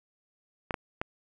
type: clicks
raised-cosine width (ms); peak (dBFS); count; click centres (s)
0.5; -15; 3; 0.708 / 0.742 / 1.015
effects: none